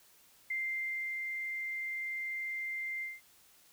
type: tone with ADSR envelope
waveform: sine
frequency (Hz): 2093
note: C7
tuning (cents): 0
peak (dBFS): -32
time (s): 0.5-3.21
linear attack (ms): 6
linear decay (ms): 670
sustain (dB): -3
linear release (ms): 190
effects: white hiss -63 dBFS RMS until 3.72 s